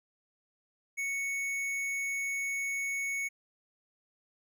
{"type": "tone with tanh clipping", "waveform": "sine", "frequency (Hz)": 2217, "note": "C#7", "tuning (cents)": 0, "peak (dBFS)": -33, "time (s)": [0.97, 3.29], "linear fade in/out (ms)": 20, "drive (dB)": 14, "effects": []}